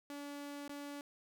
sawtooth tone with dropouts, 286.7 Hz, D4, 42 cents flat, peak -40 dBFS, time 0.1-1.01 s, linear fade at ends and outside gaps 1 ms, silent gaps 0.679-0.694 s, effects none

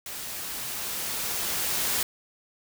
white noise with level ramp, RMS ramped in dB -37 to -26 dBFS, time 0.06-2.03 s, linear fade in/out 2 ms, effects none

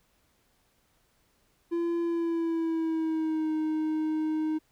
triangle tone with pitch glide, 340 to 311.8 Hz, F4 to D#4, -46 to +4 cents, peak -24 dBFS, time 1.71-4.59 s, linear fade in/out 20 ms, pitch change -150 cents, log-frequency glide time 2.01-3.53 s, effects pink hiss -69 dBFS RMS until 4.71 s

